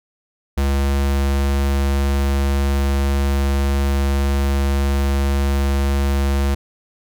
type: tone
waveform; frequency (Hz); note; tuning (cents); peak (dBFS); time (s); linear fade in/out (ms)
square; 69.3; C#2; 0; -16; 0.57-6.55; 10
effects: none